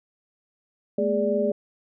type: tone cluster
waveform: sine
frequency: 212.9 / 236.4 / 414 / 586 Hz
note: G#3 / A#3 / G#4 / D5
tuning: +43 / +24 / -5 / -4 cents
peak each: -27 / -31 / -25 / -24 dBFS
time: 0.98-1.52 s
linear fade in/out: 5 ms
effects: none